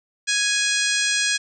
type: harmonic tone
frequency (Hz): 830.6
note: G#5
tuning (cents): 0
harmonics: 2 / 3 / 4 / 5 / 6 / 7 / 8 / 9 / 10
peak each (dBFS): -24 / -26 / -27 / -28 / -29 / -29 / -30 / -31 / -31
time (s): 0.27-1.38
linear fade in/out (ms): 20
effects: none